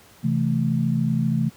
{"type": "chord", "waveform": "sine", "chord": "A minor", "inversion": "first", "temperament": "just", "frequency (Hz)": [132, 165, 220], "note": ["C3", "E3", "A3"], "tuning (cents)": [16, 2, 0], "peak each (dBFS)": -23, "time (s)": [0.23, 1.5], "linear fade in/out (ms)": 20, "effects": ["pink hiss -51 dBFS RMS until 1.56 s", "high-pass 80 Hz 12 dB/octave"]}